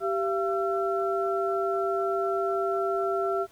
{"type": "tone cluster", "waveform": "sine", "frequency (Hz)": [389.7, 681, 1348], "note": ["G4", "F5", "E6"], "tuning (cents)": [-10, -44, 38], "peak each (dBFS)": [-27, -29, -31], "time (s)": [0, 3.47], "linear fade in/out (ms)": 50, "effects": ["pink hiss -58 dBFS RMS until 3.51 s"]}